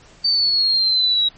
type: exponential sweep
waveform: sine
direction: down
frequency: 4600 to 3838 Hz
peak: -14 dBFS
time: 0.24-1.29 s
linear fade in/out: 10 ms
effects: pink hiss -48 dBFS RMS until 1.37 s + MP3 32 kbps